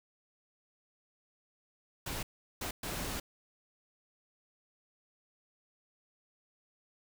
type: noise bursts at uneven times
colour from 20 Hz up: pink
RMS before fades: -38 dBFS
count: 3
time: 2.06-2.23 / 2.61-2.71 / 2.83-3.2 s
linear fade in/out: 5 ms
effects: none